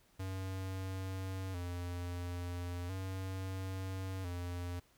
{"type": "tone with vibrato", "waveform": "square", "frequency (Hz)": 91.4, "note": "F#2", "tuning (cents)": -21, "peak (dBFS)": -39, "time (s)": [0.19, 4.8], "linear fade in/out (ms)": 10, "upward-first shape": "square", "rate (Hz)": 0.37, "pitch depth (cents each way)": 63, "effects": ["pink hiss -69 dBFS RMS until 4.97 s"]}